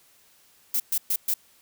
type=noise bursts; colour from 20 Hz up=violet; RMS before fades=-24 dBFS; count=4; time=0.74-1.34 s; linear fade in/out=5 ms; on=60 ms; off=120 ms; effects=white hiss -59 dBFS RMS until 1.61 s